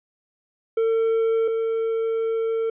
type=tone pair in turn; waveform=triangle; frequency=451.1 / 451.1 Hz; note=A4 / A4; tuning=+43 / +43 cents; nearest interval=unison; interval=0 cents; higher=neither; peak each=-16 / -19 dBFS; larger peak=first; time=0.77-1.48 / 1.48-2.7 s; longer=second; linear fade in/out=5 ms; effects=resampled to 8000 Hz